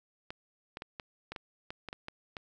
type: clicks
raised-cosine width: 0.3 ms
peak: -24 dBFS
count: 11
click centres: 0.305 / 0.771 / 0.821 / 0.998 / 1.32 / 1.362 / 1.705 / 1.887 / 1.929 / 2.084 / 2.368 s
effects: none